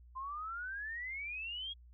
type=exponential sweep; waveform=sine; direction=up; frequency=1029 to 3335 Hz; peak=-39 dBFS; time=0.15-1.74 s; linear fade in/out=20 ms; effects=added 60 Hz sine -55 dBFS peak until 1.93 s